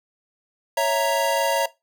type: chord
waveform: square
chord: A# diminished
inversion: first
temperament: equal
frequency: 554.4 / 659.3 / 932.3 Hz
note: C#5 / E5 / A#5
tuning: 0 / 0 / 0 cents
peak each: -24 dBFS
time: 0.77-1.66 s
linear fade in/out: 5 ms
effects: noise-tail reverb RT60 0.2 s tail -18 dB re dry